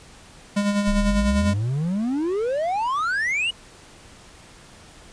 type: tone with tremolo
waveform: square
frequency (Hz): 203.6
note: G#3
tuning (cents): -34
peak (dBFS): -18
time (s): 0.56-1.54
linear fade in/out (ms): 10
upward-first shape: sine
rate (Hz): 10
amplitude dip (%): 50
type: exponential sweep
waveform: triangle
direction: up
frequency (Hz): 30.42 to 2960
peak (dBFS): -19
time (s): 0.87-3.51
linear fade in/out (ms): 10
effects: pink hiss -47 dBFS RMS until 5.12 s + resampled to 22050 Hz